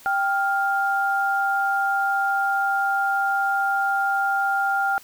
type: tone pair together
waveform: sine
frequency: 786.8 / 1402 Hz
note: G5 / F6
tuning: +6 / +6 cents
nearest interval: minor seventh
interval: 1000 cents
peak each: -22 dBFS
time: 0.06-4.98 s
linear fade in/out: 0 ms
effects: white hiss -48 dBFS RMS until 5.03 s